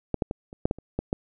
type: clicks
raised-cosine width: 2 ms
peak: -11 / -10 / -16 / -28 / -8 / -11 / -28 / -13 / -11 dBFS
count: 9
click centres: 0.143 / 0.222 / 0.311 / 0.529 / 0.655 / 0.711 / 0.786 / 0.99 / 1.129 s
effects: none